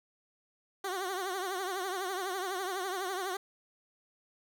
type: tone with vibrato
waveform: 15% pulse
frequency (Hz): 376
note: F#4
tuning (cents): +28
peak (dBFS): -27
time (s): 0.84-3.37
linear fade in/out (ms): 5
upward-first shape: triangle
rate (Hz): 12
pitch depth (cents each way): 120
effects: none